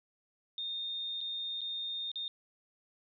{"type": "tone with dropouts", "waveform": "sine", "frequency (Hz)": 3658, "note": "A#7", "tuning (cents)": -33, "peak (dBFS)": -35, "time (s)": [0.58, 2.28], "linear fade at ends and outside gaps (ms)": 1, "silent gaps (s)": [[1.207, 1.212], [1.608, 1.615], [2.116, 2.157]], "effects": []}